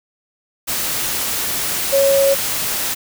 sine tone in noise, 551 Hz, C#5, 11 cents flat, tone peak -11 dBFS, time 1.92-2.35 s, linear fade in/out 20 ms, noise white, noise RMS -21 dBFS, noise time 0.67-2.95 s, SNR +7 dB, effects none

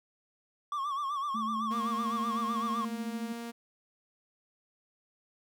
triangle tone with vibrato, 1131 Hz, C#6, 34 cents sharp, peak -29 dBFS, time 0.72-2.85 s, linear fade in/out 2 ms, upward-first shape sine, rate 7.9 Hz, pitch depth 92 cents each way
sine tone with pitch glide, 220 to 221.8 Hz, A3 to A3, 0 to +14 cents, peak -35 dBFS, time 1.34-3.33 s, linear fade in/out 10 ms, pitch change +14 cents, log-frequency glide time 3.11-3.19 s
sawtooth tone, 233.9 Hz, A#3, 6 cents sharp, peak -34 dBFS, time 1.7-3.52 s, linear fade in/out 20 ms
effects none

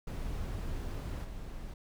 brown noise with level steps, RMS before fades -37 / -42 dBFS, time 0.07-1.74 s, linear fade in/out 5 ms, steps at 1.24 s, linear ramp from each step 5 ms, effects none

